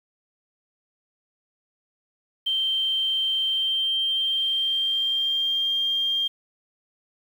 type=tone with pitch glide; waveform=sine; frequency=3136 to 3198 Hz; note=G7 to G7; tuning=0 to +34 cents; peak=-21 dBFS; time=2.46-6.28 s; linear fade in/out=10 ms; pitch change=+34 cents; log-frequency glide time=3.47-5.71 s; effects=8-bit